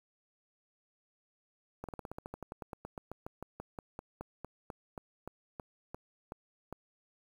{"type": "slowing click train", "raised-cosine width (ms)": 1, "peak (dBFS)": -27, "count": 30, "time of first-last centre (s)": [1.84, 6.726], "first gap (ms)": 47, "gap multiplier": 1.08, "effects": ["9-bit"]}